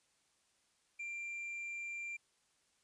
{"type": "tone", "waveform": "triangle", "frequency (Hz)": 2372, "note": "D7", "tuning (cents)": 17, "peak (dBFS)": -39, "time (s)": [0.99, 2.17], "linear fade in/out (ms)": 10, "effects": ["white hiss -75 dBFS RMS until 2.83 s", "resampled to 22050 Hz"]}